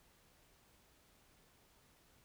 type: silence
effects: pink hiss -69 dBFS RMS until 2.24 s